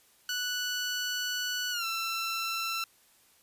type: tone with pitch glide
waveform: 15% pulse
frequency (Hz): 1480 to 1341.6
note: F#6 to E6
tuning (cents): 0 to +30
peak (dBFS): -24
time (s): 0.29-2.84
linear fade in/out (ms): 2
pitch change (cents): -170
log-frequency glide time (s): 1.71-1.85
effects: white hiss -63 dBFS RMS until 3.42 s + resampled to 32000 Hz